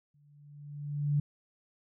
sine tone with exponential growth, 145.6 Hz, D3, 15 cents flat, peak -23 dBFS, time 0.14-1.2 s, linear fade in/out 5 ms, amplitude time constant 230 ms, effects none

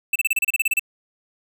square tone bursts, 2645 Hz, E7, 5 cents sharp, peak -17 dBFS, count 12, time 0.13-0.795 s, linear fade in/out 5 ms, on 27 ms, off 31 ms, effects none

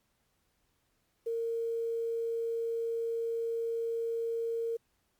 sine tone with quantisation, 460 Hz, A#4, 23 cents flat, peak -30 dBFS, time 1.26-4.77 s, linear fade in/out 10 ms, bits 10, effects pink hiss -75 dBFS RMS until 5.19 s + MP3 96 kbps

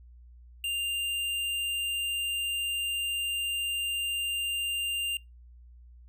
sine tone with hard clipping, 2794 Hz, F7, in tune, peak -30 dBFS, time 0.64-5.17 s, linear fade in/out 2 ms, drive 12 dB, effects noise-tail reverb RT60 0.2 s tail -23 dB re dry + added 60 Hz sine -49 dBFS peak until 6.08 s

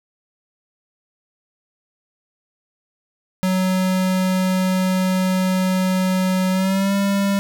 square tone with pitch glide, 186.1 to 198.31 Hz, F#3 to G3, +10 to +20 cents, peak -17 dBFS, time 3.43-7.39 s, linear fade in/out 0 ms, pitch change +110 cents, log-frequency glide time 6.51-6.94 s, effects none

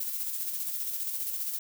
violet noise with tremolo, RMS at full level -32 dBFS, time 0-1.59 s, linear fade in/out 5 ms, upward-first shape square, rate 15 Hz, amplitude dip 35%, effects none

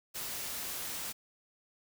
white noise, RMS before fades -39 dBFS, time 0.14-1.13 s, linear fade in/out 20 ms, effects none

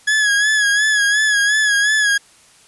40% pulse tone with vibrato, 1682 Hz, G#6, 22 cents sharp, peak -12 dBFS, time 0.07-2.18 s, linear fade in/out 10 ms, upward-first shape sine, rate 2.8 Hz, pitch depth 55 cents each way, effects white hiss -49 dBFS RMS until 2.67 s + resampled to 24000 Hz

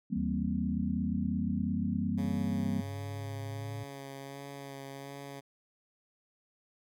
sine chord, C dominant seventh, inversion first, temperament equal, 164.81 / 196 / 233.1 / 261.6 Hz, E3 / G3 / Bb3 / C4, 0 / 0 / 0 / 0 cents, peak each -38 / -33 / -34 / -38 dBFS, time 0.1-2.82 s, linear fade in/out 20 ms
sine exponential sweep, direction up, 75 to 110 Hz, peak -37 dBFS, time 0.16-3.84 s, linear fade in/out 10 ms
10% pulse tone with vibrato, 138.59 Hz, C#3, in tune, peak -34 dBFS, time 2.17-5.41 s, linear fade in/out 20 ms, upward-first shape sine, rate 1.4 Hz, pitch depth 21 cents each way
effects none

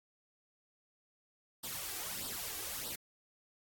white noise with flanger, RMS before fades -41 dBFS, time 1.63-2.96 s, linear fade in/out 10 ms, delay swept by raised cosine 0.22 to 2.62 ms, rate 1.6 Hz, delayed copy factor +0.7, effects AAC 64 kbps

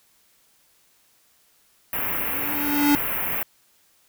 white band-stop noise, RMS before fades -26 dBFS, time 1.93-3.43 s, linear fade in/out 2 ms, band 2700 to 12000 Hz, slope 48 dB/octave
square tone with exponential growth, 289.7 Hz, D4, 24 cents flat, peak -15 dBFS, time 1.98-2.95 s, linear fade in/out 0 ms, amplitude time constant 210 ms
effects white hiss -61 dBFS RMS until 4.08 s

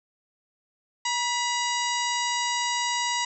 harmonic tone with a mistuned harmonic, 959 Hz, A#5, 49 cents sharp, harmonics 1 / 2 / 3 / 4 / 5 / 6 / 7 / 8, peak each -28 / -31 / -33 / -34 / -35 / -36 / -36 / -37 dBFS, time 1.05-3.25 s, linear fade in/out 5 ms, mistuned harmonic 2, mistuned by +58 cents, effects none

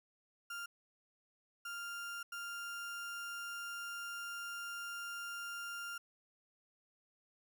35% pulse tone bursts at uneven times, 1396.9 Hz, F6, in tune, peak -40 dBFS, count 3, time 0.5-0.66 / 1.65-2.23 / 2.32-5.98 s, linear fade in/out 5 ms, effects none

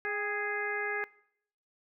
harmonic tone with a mistuned harmonic, 415.3 Hz, G#4, in tune, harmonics 1 / 2 / 3 / 4 / 5 / 6, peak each -37 / -41 / -43 / -34 / -38 / -47 dBFS, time 0.05-1.04 s, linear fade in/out 0 ms, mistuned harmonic 2, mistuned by -52 cents, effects noise-tail reverb RT60 0.7 s tail -22 dB re dry

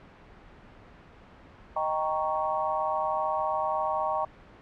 sine chord, Eb dominant seventh, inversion none, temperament equal, 622.3 / 784 / 932.3 / 1108.7 Hz, Eb5 / G5 / Bb5 / Db6, 0 / 0 / 0 / 0 cents, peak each -31 dBFS, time 1.76-4.25 s, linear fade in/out 5 ms, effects pink hiss -51 dBFS RMS until 4.61 s + low-pass 2000 Hz 12 dB/octave

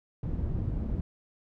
white low-pass noise, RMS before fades -31 dBFS, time 0.23-1.01 s, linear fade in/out 2 ms, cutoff 120 Hz, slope 12 dB/octave, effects none

